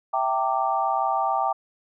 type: chord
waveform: sine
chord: E half-diminished seventh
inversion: none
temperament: equal with one note detuned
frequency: 659.3 / 784 / 911 / 1174.7 Hz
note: E5 / G5 / Bb5 / D6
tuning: 0 / 0 / -40 / 0 cents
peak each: -29 / -24 / -27 / -27 dBFS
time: 0.13-1.53 s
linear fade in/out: 10 ms
effects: none